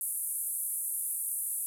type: band-pass noise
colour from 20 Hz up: white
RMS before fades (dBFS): -34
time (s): 0.01-1.66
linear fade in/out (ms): 0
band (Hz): 9400 to 12000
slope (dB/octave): 48
effects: none